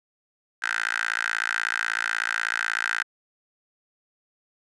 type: tone with high-pass filter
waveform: 10% pulse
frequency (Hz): 56.3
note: A1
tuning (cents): +40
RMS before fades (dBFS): -27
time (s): 0.62-3.03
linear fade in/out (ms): 10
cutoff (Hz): 1600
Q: 9.3
effects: resampled to 22050 Hz